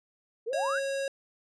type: exponential sweep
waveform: sine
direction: up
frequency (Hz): 421.5 to 1742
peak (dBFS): -29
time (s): 0.46-0.8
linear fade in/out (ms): 20
type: tone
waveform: square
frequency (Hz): 548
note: C#5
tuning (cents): -20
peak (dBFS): -30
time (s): 0.53-1.08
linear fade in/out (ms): 2
effects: resampled to 22050 Hz